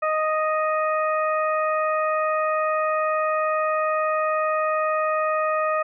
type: harmonic tone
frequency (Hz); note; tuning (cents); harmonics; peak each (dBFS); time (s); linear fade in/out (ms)
622.3; D#5; 0; 1 / 2 / 3 / 4; -23 / -23 / -32 / -35; 0.02-5.83; 10
effects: none